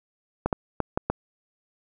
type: clicks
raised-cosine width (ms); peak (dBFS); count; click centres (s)
1; -9; 5; 0.46 / 0.528 / 0.803 / 0.975 / 1.1
effects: none